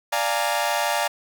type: chord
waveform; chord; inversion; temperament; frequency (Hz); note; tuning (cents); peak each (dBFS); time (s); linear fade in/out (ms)
sawtooth; Bb dominant seventh; first; equal with one note detuned; 587.3 / 698.5 / 830.6 / 922.7; D5 / F5 / Ab5 / Bb5; 0 / 0 / 0 / -18; -23; 0.12-1.08; 10
effects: none